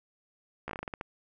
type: slowing click train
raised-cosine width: 0.5 ms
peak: -21 dBFS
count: 10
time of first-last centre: 0.68-1.011 s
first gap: 14 ms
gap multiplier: 1.23
effects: none